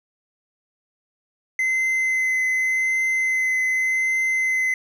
triangle tone with vibrato, 2053 Hz, C7, 33 cents flat, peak -17 dBFS, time 1.59-4.74 s, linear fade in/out 2 ms, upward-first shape triangle, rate 0.86 Hz, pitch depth 12 cents each way, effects none

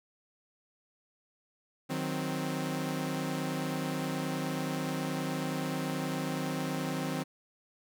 sawtooth chord, C diminished, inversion first, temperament equal, 155.56 / 185 / 261.6 Hz, Eb3 / Gb3 / C4, 0 / 0 / 0 cents, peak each -32 / -34 / -31 dBFS, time 1.89-7.24 s, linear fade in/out 20 ms, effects none

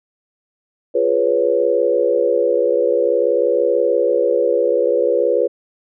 sine chord, C# dominant seventh, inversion first, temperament equal, 349.2 / 415.3 / 493.9 / 554.4 Hz, E#4 / G#4 / B4 / C#5, 0 / 0 / 0 / 0 cents, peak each -22 / -20 / -16 / -19 dBFS, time 0.94-5.48 s, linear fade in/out 20 ms, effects none

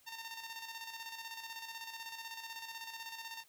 10% pulse tone with tremolo, 910 Hz, A#5, 42 cents flat, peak -34 dBFS, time 0.06-3.44 s, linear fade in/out 20 ms, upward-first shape square, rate 16 Hz, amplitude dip 50%, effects white hiss -67 dBFS RMS until 3.48 s

